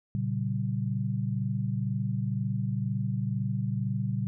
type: chord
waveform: sine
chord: G diminished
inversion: first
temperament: equal with one note detuned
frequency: 116.54 / 138.59 / 192.08 Hz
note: Bb2 / Db3 / G3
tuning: 0 / 0 / -35 cents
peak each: -30 / -32 / -32 dBFS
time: 0.15-4.27 s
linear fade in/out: 0 ms
effects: none